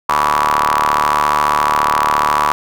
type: ring-modulated tone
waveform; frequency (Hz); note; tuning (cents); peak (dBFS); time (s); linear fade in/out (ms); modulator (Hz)
sawtooth; 74.4; D2; +23; -5; 0.09-2.52; 0; 1060
effects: none